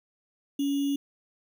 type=tone with sample-and-hold; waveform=sine; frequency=281 Hz; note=C#4; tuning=24 cents sharp; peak=-24 dBFS; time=0.59-0.96 s; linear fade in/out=5 ms; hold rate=3150 Hz; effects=none